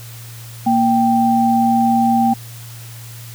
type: tone pair together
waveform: sine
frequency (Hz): 233.1 / 784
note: A#3 / G5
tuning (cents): 0 / 0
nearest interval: octave + major sixth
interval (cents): 2100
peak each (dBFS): -14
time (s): 0.66-2.34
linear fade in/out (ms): 10
effects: added 116 Hz sine -33 dBFS peak until 3.34 s + white hiss -39 dBFS RMS until 3.34 s